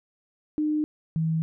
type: tone pair in turn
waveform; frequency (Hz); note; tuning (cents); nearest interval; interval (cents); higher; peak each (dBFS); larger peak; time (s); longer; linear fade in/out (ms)
sine; 303.8 / 160.93; D#4 / E3; -41 / -41; major seventh; 1100; first; -22; neither; 0.58-0.84 / 1.16-1.42; neither; 0
effects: none